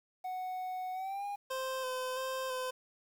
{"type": "tone with pitch glide", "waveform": "triangle", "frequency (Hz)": [740, 811.7], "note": ["F#5", "G#5"], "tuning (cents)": [0, -40], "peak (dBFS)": -34, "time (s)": [0.24, 1.36], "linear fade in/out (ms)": 10, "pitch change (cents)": 160, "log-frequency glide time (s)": [0.93, 1.25]}
{"type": "tone with vibrato", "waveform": "25% pulse", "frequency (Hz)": 517, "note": "C5", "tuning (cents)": -21, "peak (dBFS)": -31, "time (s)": [1.5, 2.71], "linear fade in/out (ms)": 10, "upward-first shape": "square", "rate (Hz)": 1.5, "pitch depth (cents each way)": 19}
{"effects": ["10-bit"]}